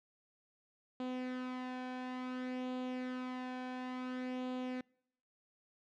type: tone with flanger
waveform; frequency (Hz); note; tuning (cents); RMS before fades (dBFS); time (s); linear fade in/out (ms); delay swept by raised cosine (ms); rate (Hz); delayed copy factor
sawtooth; 253.7; B3; +47; -41; 1-4.81; 2; 0.27 to 1.24; 0.57; +0.5
effects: noise-tail reverb RT60 0.7 s tail -26 dB re dry + low-pass 3000 Hz 12 dB/octave